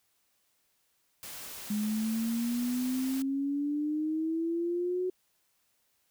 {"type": "noise", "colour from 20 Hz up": "white", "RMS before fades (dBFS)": -43, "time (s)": [1.23, 3.22], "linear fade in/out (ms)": 0}
{"type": "exponential sweep", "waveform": "sine", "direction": "up", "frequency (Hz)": [207.7, 370], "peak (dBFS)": -28, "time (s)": [1.7, 5.1], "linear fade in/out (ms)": 5}
{"effects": ["white hiss -73 dBFS RMS until 6.1 s"]}